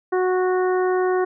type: harmonic tone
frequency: 368.2 Hz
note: F#4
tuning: 8 cents flat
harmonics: 1 / 2 / 3 / 4 / 5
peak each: -18 / -26 / -29 / -32 / -35 dBFS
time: 0.12-1.25 s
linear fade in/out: 10 ms
effects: none